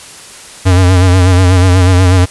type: tone with vibrato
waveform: square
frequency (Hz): 91.6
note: F#2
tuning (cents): -17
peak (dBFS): -5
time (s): 0.65-2.26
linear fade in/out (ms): 20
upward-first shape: sine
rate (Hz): 8.2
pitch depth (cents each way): 55
effects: white hiss -32 dBFS RMS until 2.3 s + resampled to 24000 Hz